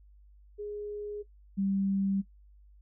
sine tone pair in turn, 415.3 / 195.66 Hz, G#4 / G3, 0 / -3 cents, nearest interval octave + minor second, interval 1303 cents, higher first, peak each -35 / -26 dBFS, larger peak second, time 0.58-1.23 / 1.57-2.22 s, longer neither, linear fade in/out 20 ms, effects noise-tail reverb RT60 0.1 s tail -17 dB re dry + added 50 Hz sine -54 dBFS peak until 2.81 s

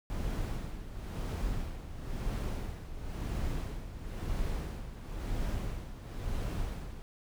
brown noise with tremolo, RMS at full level -33 dBFS, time 0.1-7.02 s, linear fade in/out 0 ms, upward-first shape sine, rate 0.98 Hz, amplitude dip 70%, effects none

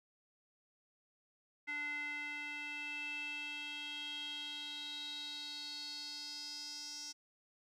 square tone with band-pass filter sweep, 293.7 Hz, D4, in tune, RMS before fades -44 dBFS, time 1.67-7.13 s, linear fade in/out 20 ms, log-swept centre 2000 to 5600 Hz, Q 6.5, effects none

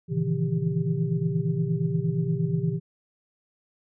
sine tone cluster, 116.7 / 138.6 / 158.9 / 167.4 / 396.5 Hz, A#2 / C#3 / D#3 / E3 / G4, +2 / 0 / +37 / +27 / +20 cents, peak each -32 / -29 / -28 / -27 / -34 dBFS, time 0.08-2.8 s, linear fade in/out 50 ms, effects none

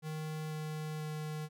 square tone with pitch steps, 155.56 / 154.57 / 153.6 Hz, D#3 / D#3 / D#3, 0 / -11 / -22 cents, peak -38 dBFS, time 0.02-1.49 s, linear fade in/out 50 ms, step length 490 ms, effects none

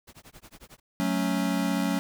pink noise with tremolo, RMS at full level -47 dBFS, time 0.07-0.8 s, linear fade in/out 10 ms, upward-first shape sine, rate 11 Hz, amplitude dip 100%
square chord, F# minor, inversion none, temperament equal, 185 / 220 / 277.2 Hz, F#3 / A3 / C#4, 0 / 0 / 0 cents, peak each -29 / -31 / -29 dBFS, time 1-1.99 s, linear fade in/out 0 ms
effects none

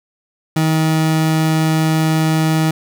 30% pulse tone, 158.5 Hz, D#3, 32 cents sharp, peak -10 dBFS, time 0.56-2.71 s, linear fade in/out 5 ms, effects none

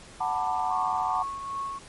sine chord, B minor seventh, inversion second, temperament just, 740.8 / 889 / 987.8 / 1185.3 Hz, F#5 / A5 / B5 / D6, +2 / +18 / 0 / +16 cents, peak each -29 / -29 / -32 / -33 dBFS, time 0.2-1.23 s, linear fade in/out 10 ms
click, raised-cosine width 0.3 ms, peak -33 dBFS, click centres 0.597 s
sine tone with tremolo, 1101 Hz, C#6, 12 cents flat, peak -28 dBFS, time 0.7-1.79 s, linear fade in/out 10 ms, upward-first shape triangle, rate 2.5 Hz, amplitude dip 55%
effects pink hiss -48 dBFS RMS until 1.88 s + MP3 48 kbps

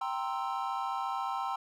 triangle chord, C dominant seventh, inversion second, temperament equal, 784 / 932.3 / 1046.5 / 1318.5 Hz, G5 / Bb5 / C6 / E6, 0 / 0 / 0 / 0 cents, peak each -34 / -36 / -35 / -37 dBFS, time 0.01-1.56 s, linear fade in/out 5 ms, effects none

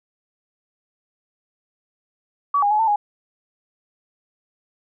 sine tone with pitch steps, 1140 / 816 / 848 / 894 / 828 Hz, C#6 / G#5 / G#5 / A5 / G#5, +48 / -31 / +36 / +27 / -5 cents, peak -15 dBFS, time 2.54-2.96 s, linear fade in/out 5 ms, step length 84 ms, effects none

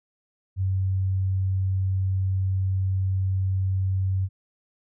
sine tone, 95 Hz, F#2, 46 cents sharp, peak -21 dBFS, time 0.56-4.29 s, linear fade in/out 50 ms, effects none

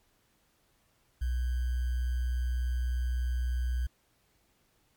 sine tone with sample-and-hold, 61.74 Hz, B1, in tune, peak -27 dBFS, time 1.21-3.87 s, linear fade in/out 10 ms, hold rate 1575 Hz, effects pink hiss -70 dBFS RMS until 4.96 s + MP3 96 kbps

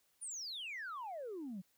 sine exponential sweep, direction down, 9800 to 174.61 Hz, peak -40 dBFS, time 0.21-1.62 s, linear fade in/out 20 ms, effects tanh soft clip ceiling -39 dBFS + white hiss -75 dBFS RMS until 1.77 s

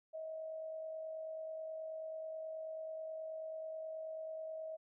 sine tone with amplitude modulation, 637 Hz, D#5, 41 cents sharp, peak -40 dBFS, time 0.13-4.77 s, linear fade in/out 20 ms, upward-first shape sine, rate 49.3 Hz, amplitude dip 35%, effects none

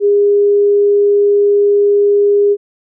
sine tone, 407.5 Hz, G#4, 33 cents flat, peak -7 dBFS, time 0-2.57 s, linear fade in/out 50 ms, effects none

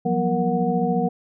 sine tone cluster, 174 / 188 / 241.6 / 468.7 / 735 Hz, F3 / F#3 / B3 / A#4 / F#5, -6 / +28 / -38 / +9 / -12 cents, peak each -25 dBFS, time 0.05-1.09 s, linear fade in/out 10 ms, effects none

